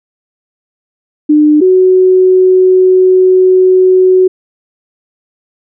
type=tone pair in turn; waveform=sine; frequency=300.9 / 371.4 Hz; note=D4 / F#4; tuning=+42 / +7 cents; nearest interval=major third; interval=365 cents; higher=second; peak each=-3 dBFS; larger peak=neither; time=1.29-1.61 / 1.61-4.28 s; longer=second; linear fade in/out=10 ms; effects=none